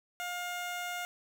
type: tone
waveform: 15% pulse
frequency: 710 Hz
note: F5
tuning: 28 cents sharp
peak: -29 dBFS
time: 0.2-1.05 s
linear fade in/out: 0 ms
effects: none